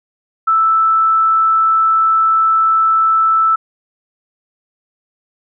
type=tone; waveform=sine; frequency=1318.5 Hz; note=E6; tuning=in tune; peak=-9 dBFS; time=0.47-3.56 s; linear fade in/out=10 ms; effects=none